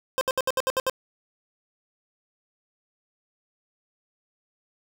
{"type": "tone bursts", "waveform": "25% pulse", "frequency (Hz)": 522, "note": "C5", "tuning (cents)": -4, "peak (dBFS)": -18, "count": 8, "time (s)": [0.18, 0.897], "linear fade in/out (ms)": 0, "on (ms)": 31, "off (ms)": 67, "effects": ["8-bit"]}